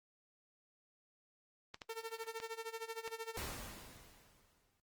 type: clicks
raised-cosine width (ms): 0.2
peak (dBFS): -28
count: 4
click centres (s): 1.744 / 1.818 / 2.401 / 3.077
type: tone with tremolo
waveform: sawtooth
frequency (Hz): 451.8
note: A4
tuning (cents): +46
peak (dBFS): -35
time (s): 1.89-3.37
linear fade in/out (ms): 5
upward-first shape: sine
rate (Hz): 13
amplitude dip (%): 85
type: noise with exponential decay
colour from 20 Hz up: pink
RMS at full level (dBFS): -41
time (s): 3.37-4.8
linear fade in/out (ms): 1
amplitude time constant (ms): 310
effects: noise-tail reverb RT60 0.1 s tail -17 dB re dry + Opus 24 kbps